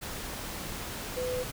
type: tone in noise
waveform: sine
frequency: 502 Hz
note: B4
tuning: 28 cents sharp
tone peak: -30 dBFS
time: 1.16-1.44 s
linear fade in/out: 20 ms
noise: pink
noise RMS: -38 dBFS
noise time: 0.01-1.52 s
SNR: +5 dB
effects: none